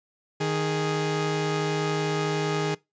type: tone pair together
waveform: sawtooth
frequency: 155.36 / 415.3 Hz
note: D#3 / G#4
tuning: -2 / 0 cents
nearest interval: octave + perfect fourth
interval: 1702 cents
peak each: -23 dBFS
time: 0.4-2.75 s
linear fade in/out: 10 ms
effects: noise-tail reverb RT60 0.2 s tail -22 dB re dry + resampled to 16000 Hz